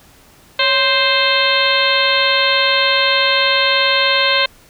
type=harmonic tone with a mistuned harmonic; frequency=523.3 Hz; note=C5; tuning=in tune; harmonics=1 / 2 / 3 / 4 / 5 / 6 / 7 / 8; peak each=-20 / -20 / -20 / -20 / -20 / -20 / -20 / -20 dBFS; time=0.59-4.46 s; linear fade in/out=5 ms; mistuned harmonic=1; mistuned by=+100 cents; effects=pink hiss -47 dBFS RMS until 4.69 s